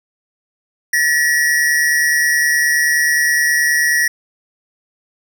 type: tone pair together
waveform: square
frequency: 1760 / 1909.5 Hz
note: A6 / A#6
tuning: 0 / +41 cents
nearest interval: minor second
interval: 141 cents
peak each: -19 / -14 dBFS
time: 0.93-4.08 s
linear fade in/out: 5 ms
effects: none